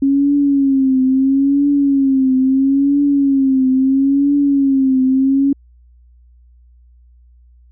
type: tone with vibrato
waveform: sine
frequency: 272.5 Hz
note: C#4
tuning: 29 cents flat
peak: -10 dBFS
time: 0.02-5.53 s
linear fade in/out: 5 ms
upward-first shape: triangle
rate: 0.75 Hz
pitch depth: 91 cents each way
effects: added 60 Hz sine -44 dBFS peak until 7.71 s